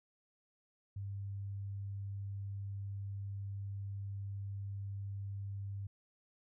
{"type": "tone", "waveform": "sine", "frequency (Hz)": 99.3, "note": "G2", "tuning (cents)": 23, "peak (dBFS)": -39, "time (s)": [0.96, 5.87], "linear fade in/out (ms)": 5, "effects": []}